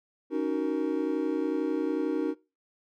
triangle chord, D# minor seventh, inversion third, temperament just, 280 / 311.1 / 373.4 / 466.7 Hz, C#4 / D#4 / F#4 / A#4, +18 / 0 / +16 / +2 cents, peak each -30 / -28 / -31 / -31 dBFS, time 0.3-2.35 s, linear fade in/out 50 ms, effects noise-tail reverb RT60 0.3 s tail -23 dB re dry

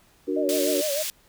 sine chord, D augmented, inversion none, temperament equal, 293.7 / 370 / 466.2 Hz, D4 / F#4 / A#4, 0 / 0 / 0 cents, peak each -27 / -27 / -29 dBFS, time 0.27-0.82 s, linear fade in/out 20 ms
sine tone with vibrato, 587.3 Hz, D5, in tune, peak -25 dBFS, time 0.36-1.03 s, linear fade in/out 10 ms, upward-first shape sine, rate 6.6 Hz, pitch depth 100 cents each way
pink high-pass noise, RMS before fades -30 dBFS, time 0.49-1.1 s, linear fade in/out 0 ms, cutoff 3500 Hz, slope 12 dB/octave
effects pink hiss -59 dBFS RMS until 1.28 s

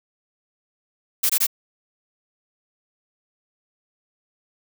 blue noise bursts, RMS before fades -19 dBFS, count 3, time 1.23-1.468 s, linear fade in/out 10 ms, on 66 ms, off 20 ms, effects none

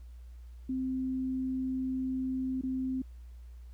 sine tone with dropouts, 260 Hz, C4, 11 cents flat, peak -30 dBFS, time 0.69-3.02 s, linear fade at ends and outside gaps 5 ms, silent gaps 2.613-2.634 s, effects added 60 Hz sine -45 dBFS peak until 3.73 s + pink hiss -70 dBFS RMS until 3.73 s

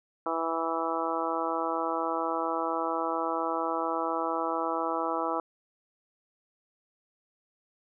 harmonic tone, 164.3 Hz, E3, 5 cents flat, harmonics 2 / 3 / 4 / 5 / 6 / 7 / 8, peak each -35 / -35 / -35 / -35 / -35 / -35 / -35 dBFS, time 0.26-5.4 s, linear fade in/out 2 ms, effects none

